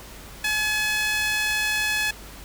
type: tone with high-pass filter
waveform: sawtooth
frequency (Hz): 852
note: G#5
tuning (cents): +44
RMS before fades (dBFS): -24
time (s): 0.44-2.11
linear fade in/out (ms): 5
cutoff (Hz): 2000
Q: 2.1
effects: added 50 Hz sine -44 dBFS peak until 2.44 s + pink hiss -43 dBFS RMS until 2.44 s